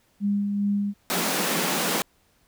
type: tone with tremolo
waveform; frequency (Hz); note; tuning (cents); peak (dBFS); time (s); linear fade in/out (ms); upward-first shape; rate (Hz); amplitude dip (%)
sine; 202.6; G#3; -43; -20; 0.2-0.94; 50; sine; 2.5; 35
type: high-pass noise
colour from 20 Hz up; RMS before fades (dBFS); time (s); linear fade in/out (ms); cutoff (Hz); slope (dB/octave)
pink; -25; 1.1-2.02; 0; 160; 96
effects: pink hiss -64 dBFS RMS until 2.47 s